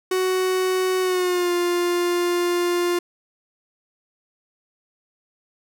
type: tone with pitch glide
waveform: 45% pulse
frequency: 371.9 to 351 Hz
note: F#4 to F4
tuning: +9 to +9 cents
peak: -19 dBFS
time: 0.11-2.99 s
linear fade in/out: 5 ms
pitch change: -100 cents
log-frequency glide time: 1.01-1.52 s
effects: none